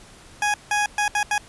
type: tone bursts at uneven times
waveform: 20% pulse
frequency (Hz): 830.6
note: G#5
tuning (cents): 0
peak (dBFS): -14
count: 5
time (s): 0.42-0.54 / 0.71-0.86 / 0.98-1.08 / 1.15-1.23 / 1.31-1.38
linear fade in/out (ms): 2
effects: pink hiss -47 dBFS RMS until 1.48 s + resampled to 24000 Hz